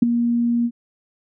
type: tone with ADSR envelope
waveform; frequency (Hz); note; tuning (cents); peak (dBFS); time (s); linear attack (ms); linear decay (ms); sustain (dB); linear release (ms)
sine; 236.7; A#3; +27; -5; 0.02-0.71; 7; 10; -11; 58
effects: none